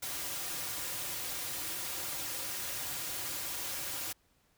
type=noise with comb filter; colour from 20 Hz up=white; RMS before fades=-38 dBFS; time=0.02-4.13 s; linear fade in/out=10 ms; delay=4.6 ms; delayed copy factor=-0.6; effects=pink hiss -71 dBFS RMS until 4.57 s